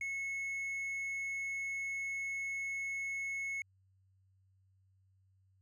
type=tone with hard clipping; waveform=sine; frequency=2190 Hz; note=C#7; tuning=22 cents flat; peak=-37 dBFS; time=0.01-3.62 s; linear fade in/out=2 ms; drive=3 dB; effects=added 95 Hz sine -67 dBFS peak until 5.61 s